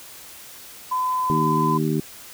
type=tone; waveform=sine; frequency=1014 Hz; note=B5; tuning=45 cents sharp; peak=-20 dBFS; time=0.91-1.78 s; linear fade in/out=10 ms
type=harmonic tone; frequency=77.78 Hz; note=D#2; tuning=in tune; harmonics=2 / 3 / 4 / 5; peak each=-23 / -25 / -26 / -27 dBFS; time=1.3-2 s; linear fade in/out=0 ms
effects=white hiss -42 dBFS RMS until 2.33 s